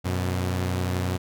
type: tone pair together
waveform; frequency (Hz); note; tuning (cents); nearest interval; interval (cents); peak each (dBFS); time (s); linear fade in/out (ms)
sawtooth; 91.12 / 123.47; F#2 / B2; -26 / 0; perfect fourth; 526; -21 / -27; 0.04-1.18; 20
effects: none